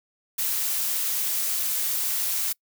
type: noise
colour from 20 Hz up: blue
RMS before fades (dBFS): -26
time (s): 0.38-2.53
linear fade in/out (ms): 10
effects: noise-tail reverb RT60 0.1 s tail -26 dB re dry